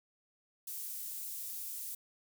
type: high-pass noise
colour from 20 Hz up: pink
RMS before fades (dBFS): -42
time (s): 0.67-1.95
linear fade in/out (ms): 5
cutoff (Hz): 12000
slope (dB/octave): 12
effects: none